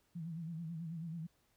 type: tone with vibrato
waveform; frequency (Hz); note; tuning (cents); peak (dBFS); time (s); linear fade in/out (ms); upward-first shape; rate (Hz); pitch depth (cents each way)
sine; 164.81; E3; 0; -40; 0.15-1.27; 10; sine; 9.2; 86
effects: pink hiss -75 dBFS RMS until 1.56 s